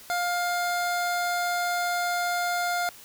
25% pulse tone, 705 Hz, F5, 16 cents sharp, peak -21 dBFS, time 0.1-2.89 s, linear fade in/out 0 ms, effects white hiss -48 dBFS RMS until 3.04 s

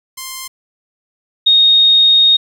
5% pulse / sine tone pair in turn, 1049 / 3719 Hz, C6 / A#7, +4 / -5 cents, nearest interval octave + minor seventh, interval 2191 cents, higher second, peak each -13 / -6 dBFS, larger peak second, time 0.17-0.48 / 1.46-2.37 s, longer second, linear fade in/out 10 ms, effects 8-bit

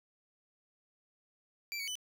25% pulse tone with pitch steps, 2339 / 2237 / 2998 Hz, D7 / C#7 / F#7, -8 / +15 / +22 cents, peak -33 dBFS, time 1.72-1.954 s, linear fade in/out 0 ms, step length 78 ms, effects none

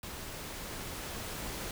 pink noise with level ramp, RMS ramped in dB -43 to -39 dBFS, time 0.03-1.71 s, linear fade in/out 2 ms, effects none

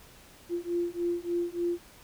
sine beating tone pair, 345 / 348.4 Hz, F4 / F4, -21 / -4 cents, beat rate 3.4 Hz, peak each -31 dBFS, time 0.49-1.79 s, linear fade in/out 50 ms, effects pink hiss -54 dBFS RMS until 2.03 s

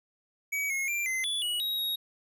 square tone with pitch steps, 2271 / 2165 / 2368 / 2060 / 3438 / 2921 / 3808 / 3777 Hz, C#7 / C#7 / D7 / C7 / A7 / F#7 / A#7 / A#7, +41 / -41 / +14 / -28 / -41 / -23 / +36 / +22 cents, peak -29 dBFS, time 0.52-1.96 s, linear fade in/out 10 ms, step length 180 ms, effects none

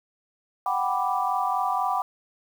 sine chord, G major seventh, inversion third, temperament equal, 740 / 784 / 987.8 / 1174.7 Hz, F#5 / G5 / B5 / D6, 0 / 0 / 0 / 0 cents, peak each -28 dBFS, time 0.66-2.02 s, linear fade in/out 2 ms, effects 8-bit

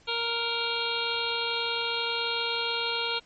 harmonic tone, 466.2 Hz, A#4, in tune, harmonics 1 / 2 / 3 / 5 / 6 / 7 / 8 / 9, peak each -35 / -35 / -35 / -35 / -35 / -35 / -35 / -35 dBFS, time 0.07-3.2 s, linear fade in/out 20 ms, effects pink hiss -59 dBFS RMS until 3.25 s + MP3 32 kbps

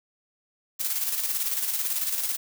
blue noise with tremolo, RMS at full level -26 dBFS, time 0.79-2.37 s, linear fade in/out 20 ms, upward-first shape square, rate 18 Hz, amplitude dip 45%, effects none

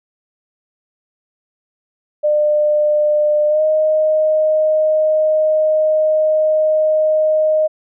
sine tone with pitch glide, 600 to 620.8 Hz, D5 to D#5, +37 to -4 cents, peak -11 dBFS, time 2.23-7.68 s, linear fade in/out 20 ms, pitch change +59 cents, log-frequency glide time 3.48-3.62 s, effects none

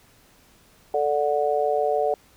harmonic tone, 146.83 Hz, D3, in tune, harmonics 3 / 4 / 5, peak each -24 / -24 / -24 dBFS, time 0.94-2.14 s, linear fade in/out 2 ms, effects pink hiss -56 dBFS RMS until 2.36 s

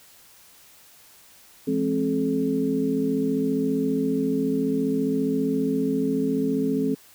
sine tone cluster, 170.6 / 211.2 / 265.9 / 429.4 Hz, F3 / G#3 / C4 / A4, -40 / +29 / +28 / -42 cents, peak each -31 / -29 / -23 / -27 dBFS, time 1.67-6.95 s, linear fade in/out 10 ms, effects white hiss -52 dBFS RMS until 7.14 s

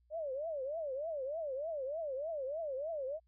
sine tone with vibrato, 587.3 Hz, D5, in tune, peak -36 dBFS, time 0.1-3.2 s, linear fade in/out 50 ms, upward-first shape triangle, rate 3.3 Hz, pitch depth 260 cents each way, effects added 60 Hz sine -68 dBFS peak until 3.27 s

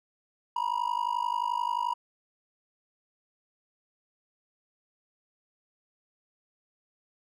triangle tone with amplitude modulation, 962 Hz, B5, 46 cents flat, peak -21 dBFS, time 0.56-1.94 s, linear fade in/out 5 ms, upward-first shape sine, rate 51.4 Hz, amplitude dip 95%, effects none

